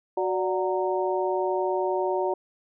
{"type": "harmonic tone with a mistuned harmonic", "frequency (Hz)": 185, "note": "F#3", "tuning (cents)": 0, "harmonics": [2, 3, 4, 5], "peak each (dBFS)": [-26, -29, -31, -30], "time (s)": [0.17, 2.34], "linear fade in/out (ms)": 5, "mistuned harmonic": 3, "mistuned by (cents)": 82, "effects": []}